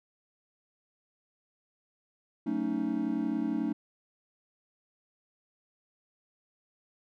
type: chord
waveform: triangle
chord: D# half-diminished seventh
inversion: first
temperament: just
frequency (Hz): 186.68 / 224 / 280 / 311.1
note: F#3 / A3 / C#4 / D#4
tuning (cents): +16 / +31 / +18 / 0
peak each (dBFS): -37 / -31 / -31 / -31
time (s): 2.46-3.73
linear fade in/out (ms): 10
effects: none